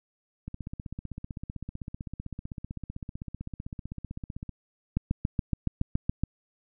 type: two click trains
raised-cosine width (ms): 5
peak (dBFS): -24 / -13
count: 64 / 10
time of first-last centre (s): 0.48-4.493 / 4.97-6.236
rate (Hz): 15.7 / 7.11
effects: none